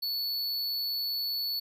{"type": "tone", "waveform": "square", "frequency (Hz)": 4435, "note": "C#8", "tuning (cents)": 0, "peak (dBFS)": -30, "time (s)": [0.02, 1.6], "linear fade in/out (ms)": 10, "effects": []}